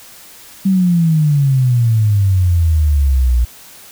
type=exponential sweep; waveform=sine; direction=down; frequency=196 to 58.27 Hz; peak=-9 dBFS; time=0.65-3.45 s; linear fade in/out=10 ms; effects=white hiss -39 dBFS RMS until 3.91 s